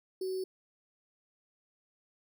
sine tone with sample-and-hold, 375.9 Hz, F#4, 27 cents sharp, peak -32 dBFS, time 0.21-0.44 s, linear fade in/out 5 ms, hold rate 4900 Hz, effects none

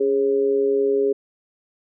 sine tone with amplitude modulation, 411.4 Hz, G#4, 16 cents flat, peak -13 dBFS, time 0-1.13 s, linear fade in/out 10 ms, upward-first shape sine, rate 131 Hz, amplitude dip 70%, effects none

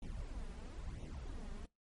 brown noise with flanger, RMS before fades -45 dBFS, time 0.02-1.66 s, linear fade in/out 5 ms, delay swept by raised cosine 0.31 to 5.01 ms, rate 1 Hz, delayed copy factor +0.8, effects noise-tail reverb RT60 0.2 s tail -22 dB re dry + MP3 48 kbps

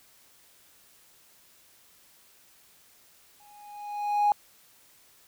triangle tone with exponential growth, 827 Hz, G#5, 8 cents flat, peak -14 dBFS, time 3.4-4.32 s, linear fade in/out 1 ms, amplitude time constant 200 ms, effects tanh soft clip ceiling -16 dBFS + white hiss -59 dBFS RMS until 5.27 s

